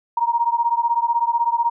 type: beating tone pair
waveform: sine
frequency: 932.3 / 948.3 Hz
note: A#5 / A#5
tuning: 0 / +29 cents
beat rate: 16 Hz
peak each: -19 / -20 dBFS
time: 0.17-1.7 s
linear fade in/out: 5 ms
effects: none